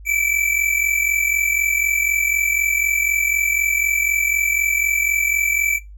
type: tone pair together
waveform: square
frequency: 2297 / 2341 Hz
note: D7 / D7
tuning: -39 / -6 cents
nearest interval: unison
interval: 33 cents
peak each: -20 / -21 dBFS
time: 0.05-5.8 s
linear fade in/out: 50 ms
effects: noise-tail reverb RT60 0.2 s tail -19 dB re dry + added 50 Hz sine -36 dBFS peak until 5.97 s